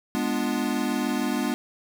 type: chord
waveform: square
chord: G# diminished seventh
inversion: none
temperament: equal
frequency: 207.7 / 246.9 / 293.7 / 349.2 Hz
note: G#3 / B3 / D4 / F4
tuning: 0 / 0 / 0 / 0 cents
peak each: -31 / -28 / -30 / -34 dBFS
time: 0.15-1.54 s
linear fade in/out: 0 ms
effects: none